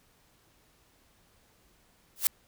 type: noise with exponential growth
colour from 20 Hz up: blue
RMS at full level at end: -20 dBFS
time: 2.16-2.27 s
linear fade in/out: 0 ms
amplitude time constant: 23 ms
effects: pink hiss -65 dBFS RMS until 2.47 s